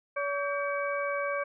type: harmonic tone with a mistuned harmonic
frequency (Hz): 569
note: C#5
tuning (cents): +45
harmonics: 1 / 2 / 3 / 4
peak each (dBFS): -31 / -34 / -36 / -37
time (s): 0.16-1.44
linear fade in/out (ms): 10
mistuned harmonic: 3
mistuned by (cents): -140
effects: none